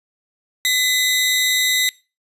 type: tone pair together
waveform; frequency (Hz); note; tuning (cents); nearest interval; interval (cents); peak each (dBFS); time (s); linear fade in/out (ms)
sawtooth; 2013 / 3765; B6 / A#7; +33 / +16; major seventh; 1083; -15; 0.65-1.89; 0
effects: noise-tail reverb RT60 0.3 s tail -22 dB re dry + resampled to 32000 Hz